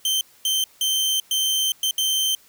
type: tone bursts at uneven times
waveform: sawtooth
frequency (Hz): 3112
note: G7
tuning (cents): -13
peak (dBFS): -16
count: 6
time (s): 0.05-0.21 / 0.45-0.64 / 0.81-1.2 / 1.31-1.72 / 1.83-1.91 / 1.98-2.35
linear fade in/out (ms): 2
effects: white hiss -54 dBFS RMS until 2.48 s